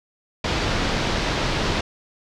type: low-pass noise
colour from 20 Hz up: pink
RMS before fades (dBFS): -23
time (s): 0.44-1.81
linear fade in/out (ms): 5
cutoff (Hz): 5300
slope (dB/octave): 24
effects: none